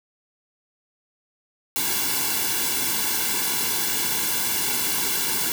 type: noise with comb filter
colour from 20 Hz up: white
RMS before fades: -24 dBFS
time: 1.76-5.52 s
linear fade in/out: 0 ms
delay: 1.6 ms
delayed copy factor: -0.95
effects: none